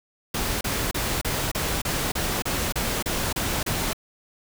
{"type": "noise bursts", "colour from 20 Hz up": "pink", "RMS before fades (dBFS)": -26, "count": 12, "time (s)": [0.34, 3.932], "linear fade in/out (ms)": 5, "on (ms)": 270, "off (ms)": 32, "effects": []}